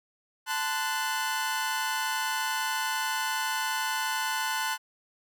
sawtooth chord, F# diminished, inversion first, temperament equal with one note detuned, 880 / 1031.5 / 1480 Hz, A5 / C6 / F#6, 0 / -25 / 0 cents, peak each -28 / -30 / -28 dBFS, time 0.46-4.78 s, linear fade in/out 50 ms, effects none

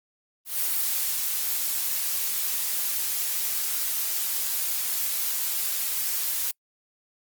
blue noise with ADSR envelope, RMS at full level -25 dBFS, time 0.45-6.51 s, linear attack 150 ms, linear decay 560 ms, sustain -2 dB, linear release 3 ms, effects noise-tail reverb RT60 0.1 s tail -26 dB re dry + Opus 32 kbps

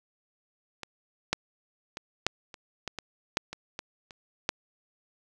clicks, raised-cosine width 0.2 ms, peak -20 / -7 / -19 / -6 / -26 / -16 / -18 / -7 / -21 / -18 / -28 / -8 dBFS, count 12, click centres 0.833 / 1.33 / 1.971 / 2.266 / 2.542 / 2.877 / 2.987 / 3.371 / 3.53 / 3.791 / 4.108 / 4.491 s, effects none

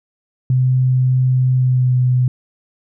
sine tone with pitch glide, 128.4 to 126.12 Hz, C3 to B2, -32 to +37 cents, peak -11 dBFS, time 0.5-2.28 s, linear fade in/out 2 ms, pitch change -31 cents, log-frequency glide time 1.52-1.97 s, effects none

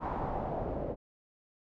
pink noise with low-pass filter sweep, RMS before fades -35 dBFS, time 0-0.96 s, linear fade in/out 50 ms, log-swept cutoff 1000 to 550 Hz, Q 3.1, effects none

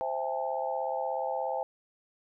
sine chord, A minor seventh, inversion first, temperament equal with one note detuned, 523.3 / 659.3 / 803.2 / 880 Hz, C5 / E5 / G5 / A5, 0 / 0 / +42 / 0 cents, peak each -34 / -35 / -34 / -37 dBFS, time 0.01-1.63 s, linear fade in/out 0 ms, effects none

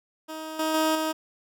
15% pulse tone with level steps, 315.2 Hz, D#4, 23 cents sharp, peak -28 / -18 / -15 / -19 dBFS, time 0.28-1.13 s, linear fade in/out 20 ms, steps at 0.59 / 0.74 / 0.95 s, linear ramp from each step 5 ms, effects none

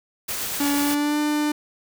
white noise with tremolo, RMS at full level -27 dBFS, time 0.28-0.95 s, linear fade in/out 10 ms, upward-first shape triangle, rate 8.3 Hz, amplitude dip 25%
45% pulse tone with pitch glide, 285.6 to 298.4 Hz, D4 to D4, -48 to +28 cents, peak -20 dBFS, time 0.6-1.52 s, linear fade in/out 5 ms, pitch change +76 cents, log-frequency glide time 0.77-1.19 s
effects none

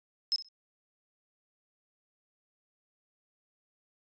sine tone with echo, 5170 Hz, E8, 34 cents flat, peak -25 dBFS, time 0.32-0.36 s, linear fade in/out 0 ms, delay 63 ms, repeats 2, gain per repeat -15 dB, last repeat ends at 0.486 s, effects resampled to 16000 Hz

